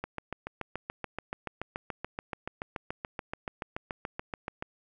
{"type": "click train", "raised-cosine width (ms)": 0.5, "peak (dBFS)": -19, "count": 33, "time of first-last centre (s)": [0.04, 4.625], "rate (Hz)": 6.98, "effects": []}